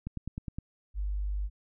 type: click train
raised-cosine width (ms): 5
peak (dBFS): -23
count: 6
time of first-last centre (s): 0.07-0.585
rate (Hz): 9.7
type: tone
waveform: sine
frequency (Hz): 50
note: G1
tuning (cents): +35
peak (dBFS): -29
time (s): 0.94-1.5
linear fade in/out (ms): 50
effects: none